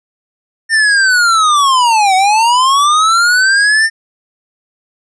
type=linear two-way sweep; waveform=square; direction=down then up; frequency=1817 to 740 to 1817 Hz; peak=-8 dBFS; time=0.69-3.9 s; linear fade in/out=50 ms; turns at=2.15 s; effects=resampled to 22050 Hz